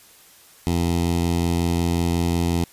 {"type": "tone with notch filter", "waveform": "15% pulse", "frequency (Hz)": 85.5, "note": "F2", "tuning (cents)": -36, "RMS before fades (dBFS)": -21, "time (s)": [0.67, 2.64], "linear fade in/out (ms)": 0, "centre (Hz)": 1500, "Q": 1.1, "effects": ["white hiss -50 dBFS RMS until 2.72 s", "resampled to 32000 Hz"]}